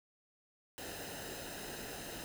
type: noise with comb filter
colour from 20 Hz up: pink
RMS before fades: -45 dBFS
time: 0.78-2.24 s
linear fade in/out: 0 ms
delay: 0.88 ms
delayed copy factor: -0.65
effects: none